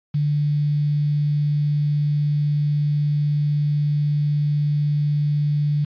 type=tone with quantisation; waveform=sine; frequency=147.3 Hz; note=D3; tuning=6 cents sharp; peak=-17 dBFS; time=0.14-5.85 s; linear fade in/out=10 ms; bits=7; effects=resampled to 11025 Hz